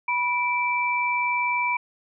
sine tone pair together, 979.5 / 2332 Hz, B5 / D7, -15 / -13 cents, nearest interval octave + minor third, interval 1502 cents, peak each -24 dBFS, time 0.08-1.77 s, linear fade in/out 5 ms, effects none

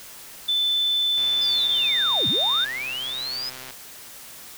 sine tone with pitch glide, 3520 to 3636 Hz, A7 to A#7, 0 to -44 cents, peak -19 dBFS, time 0.48-2.65 s, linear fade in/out 10 ms, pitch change +56 cents, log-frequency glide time 1.48-2.13 s
click train, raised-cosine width 0.2 ms, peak -21 dBFS, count 327, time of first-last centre 1.18-3.707 s, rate 129 Hz
sine linear two-way sweep, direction down then up, 5130 to 94.3 to 5130 Hz, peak -27 dBFS, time 1.41-3.5 s, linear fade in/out 10 ms, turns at 2.28 s
effects white hiss -42 dBFS RMS until 4.57 s

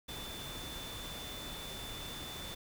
sine tone in noise, 3520 Hz, A7, in tune, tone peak -46 dBFS, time 0.08-2.55 s, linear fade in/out 10 ms, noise pink, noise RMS -45 dBFS, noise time 0.08-2.55 s, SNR -4 dB, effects none

